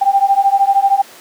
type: beating tone pair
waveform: sine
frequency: 784 / 797 Hz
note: G5 / G5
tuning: 0 / +28 cents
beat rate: 13 Hz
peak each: -12 dBFS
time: 0.01-1.02 s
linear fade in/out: 10 ms
effects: pink hiss -38 dBFS RMS until 1.2 s + high-pass 400 Hz 12 dB/octave